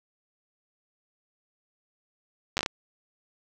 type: slowing click train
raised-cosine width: 0.2 ms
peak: -9 dBFS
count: 6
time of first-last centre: 2.57-2.661 s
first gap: 9 ms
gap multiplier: 1.36
effects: none